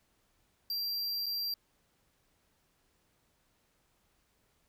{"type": "tone with dropouts", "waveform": "square", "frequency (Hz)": 4730, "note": "D8", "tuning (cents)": 12, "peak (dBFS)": -33, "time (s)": [0.7, 1.54], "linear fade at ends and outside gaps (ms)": 2, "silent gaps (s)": [1.26, 1.264], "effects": ["pink hiss -73 dBFS RMS until 4.68 s"]}